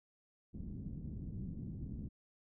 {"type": "low-pass noise", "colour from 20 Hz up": "white", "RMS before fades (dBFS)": -44, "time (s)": [0.53, 2.09], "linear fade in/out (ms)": 20, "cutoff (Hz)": 220, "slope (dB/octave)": 24, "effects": []}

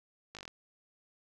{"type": "slowing click train", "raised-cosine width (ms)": 0.2, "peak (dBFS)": -27, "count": 7, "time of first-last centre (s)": [0.35, 0.479], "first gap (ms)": 18, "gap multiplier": 1.07, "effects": []}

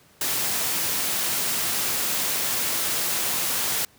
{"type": "noise", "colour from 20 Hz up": "white", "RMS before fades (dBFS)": -25, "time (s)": [0.21, 3.85], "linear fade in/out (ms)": 2, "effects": ["pink hiss -56 dBFS RMS until 3.98 s", "high-pass 80 Hz 12 dB/octave"]}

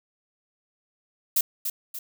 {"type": "noise with echo", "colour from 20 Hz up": "violet", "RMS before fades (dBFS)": -21, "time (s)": [1.36, 1.41], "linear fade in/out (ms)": 5, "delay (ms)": 290, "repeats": 2, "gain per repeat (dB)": -7, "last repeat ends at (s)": 1.99, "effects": []}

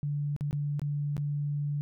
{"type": "tone with dropouts", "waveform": "sine", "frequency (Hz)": 145.4, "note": "D3", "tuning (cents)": -17, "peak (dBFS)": -28, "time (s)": [0.03, 1.81], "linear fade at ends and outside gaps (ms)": 0, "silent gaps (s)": [[0.364, 0.409], [0.51, 0.529], [0.795, 0.817], [1.167, 1.179]], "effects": []}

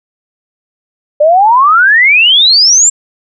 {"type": "exponential sweep", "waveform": "sine", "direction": "up", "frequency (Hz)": [578, 7560], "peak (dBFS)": -3, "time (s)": [1.2, 2.9], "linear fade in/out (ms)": 10, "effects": []}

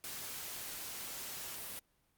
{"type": "noise", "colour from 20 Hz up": "white", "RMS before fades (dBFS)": -44, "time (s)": [0.04, 1.79], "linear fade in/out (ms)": 0, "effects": ["pink hiss -75 dBFS RMS until 2.17 s", "Opus 48 kbps"]}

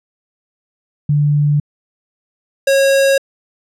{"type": "tone pair in turn", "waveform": ["sine", "square"], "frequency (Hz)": [146.8, 546.6], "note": ["D3", "C#5"], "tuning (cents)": [0, -24], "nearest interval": "octave + major seventh", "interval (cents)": 2276, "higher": "second", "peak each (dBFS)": -10, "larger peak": "neither", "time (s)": [[1.09, 1.6], [2.67, 3.18]], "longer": "neither", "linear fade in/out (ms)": 5, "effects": ["low-pass 12000 Hz 12 dB/octave"]}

